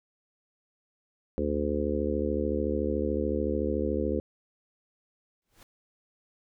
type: harmonic tone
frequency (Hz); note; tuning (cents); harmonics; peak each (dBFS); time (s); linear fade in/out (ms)
73.7; D2; +7; 1 / 3 / 4 / 5 / 6 / 7; -33 / -33 / -33 / -33 / -33 / -33; 1.38-4.2; 0
type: noise with exponential growth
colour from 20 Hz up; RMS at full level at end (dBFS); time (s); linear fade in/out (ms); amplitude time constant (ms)
pink; -50; 5.42-5.63; 1; 44
effects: none